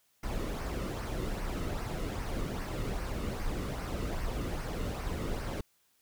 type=noise with flanger; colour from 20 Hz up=brown; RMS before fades=-35 dBFS; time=0.23-5.61 s; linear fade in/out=5 ms; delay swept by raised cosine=0.27 to 1.27 ms; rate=2.5 Hz; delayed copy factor=-0.5; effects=white hiss -71 dBFS RMS until 6.01 s